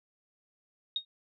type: tone with exponential decay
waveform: sine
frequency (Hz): 3729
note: A#7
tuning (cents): 0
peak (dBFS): -25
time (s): 0.96-1.05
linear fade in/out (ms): 2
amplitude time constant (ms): 19
effects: none